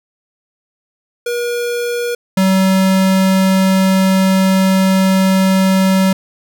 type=tone pair in turn; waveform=square; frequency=479.1 / 190.13 Hz; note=A#4 / F#3; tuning=+47 / +47 cents; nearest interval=octave + major third; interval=1600 cents; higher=first; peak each=-17 / -10 dBFS; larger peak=second; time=1.26-2.15 / 2.37-6.13 s; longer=second; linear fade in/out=5 ms; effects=none